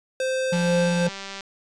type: tone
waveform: square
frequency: 521 Hz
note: C5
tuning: 7 cents flat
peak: -23 dBFS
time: 0.2-1.07 s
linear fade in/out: 2 ms
type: harmonic tone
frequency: 174.61 Hz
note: F3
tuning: in tune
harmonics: 1 / 3 / 5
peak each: -21 / -29 / -34 dBFS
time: 0.52-1.09 s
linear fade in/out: 10 ms
type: click train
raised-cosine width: 0.2 ms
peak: -18 dBFS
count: 173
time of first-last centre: 0.53-1.408 s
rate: 196 Hz
effects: resampled to 22050 Hz